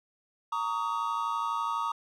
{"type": "tone cluster", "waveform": "triangle", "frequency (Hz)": [924, 1136, 1248], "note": ["A#5", "C#6", "D#6"], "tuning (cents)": [-16, 42, 5], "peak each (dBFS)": -31, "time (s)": [0.52, 1.92], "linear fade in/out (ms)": 5, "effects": []}